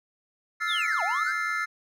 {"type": "chord", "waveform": "triangle", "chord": "F major seventh", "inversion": "third", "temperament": "just", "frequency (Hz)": [1309.6, 1396.9, 1746.1, 2095], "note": ["E6", "F6", "A6", "C7"], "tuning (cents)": [-12, 0, -14, 2], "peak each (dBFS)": -30, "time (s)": [0.6, 1.66], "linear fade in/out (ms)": 20}
{"type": "linear two-way sweep", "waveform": "triangle", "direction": "down then up", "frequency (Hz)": [4024, 654, 1705], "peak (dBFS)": -26, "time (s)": [0.66, 1.34], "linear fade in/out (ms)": 50, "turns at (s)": 1.03}
{"effects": []}